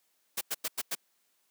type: noise bursts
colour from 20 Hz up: white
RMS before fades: -32 dBFS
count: 5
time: 0.37-0.952 s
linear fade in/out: 10 ms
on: 42 ms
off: 93 ms
effects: white hiss -73 dBFS RMS until 1.5 s + high-pass 200 Hz 12 dB/octave